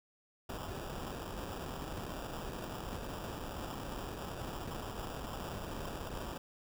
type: noise with sample-and-hold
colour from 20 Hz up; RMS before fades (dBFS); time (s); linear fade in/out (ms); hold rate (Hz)
pink; -42; 0.49-6.38; 5; 2100
effects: none